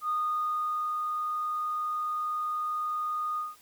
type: tone with ADSR envelope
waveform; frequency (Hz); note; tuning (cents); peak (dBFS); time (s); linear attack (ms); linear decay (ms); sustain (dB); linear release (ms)
sine; 1231; D#6; -19; -25; 0.01-3.56; 78; 890; -3; 180
effects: tanh soft clip ceiling -21 dBFS + white hiss -58 dBFS RMS until 3.61 s